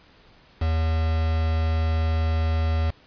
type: tone with quantisation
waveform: triangle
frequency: 80.4 Hz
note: E2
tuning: 43 cents flat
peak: -18 dBFS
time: 0.61-2.91 s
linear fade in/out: 10 ms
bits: 5
effects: pink hiss -54 dBFS RMS until 3.06 s + resampled to 11025 Hz